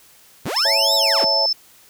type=linear two-way sweep; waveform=sawtooth; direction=up then down; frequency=49 to 3951 to 99.8 Hz; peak=-19 dBFS; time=0.45-1.25 s; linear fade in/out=10 ms; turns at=0.95 s
type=tone; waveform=sine; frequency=5274 Hz; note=E8; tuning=in tune; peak=-16 dBFS; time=0.56-1.53 s; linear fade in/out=5 ms
type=chord; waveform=sine; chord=A major; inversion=first; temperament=equal; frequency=554.4 / 659.3 / 880 Hz; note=C#5 / E5 / A5; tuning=0 / 0 / 0 cents; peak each=-24 dBFS; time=0.65-1.46 s; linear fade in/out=2 ms
effects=white hiss -50 dBFS RMS until 1.89 s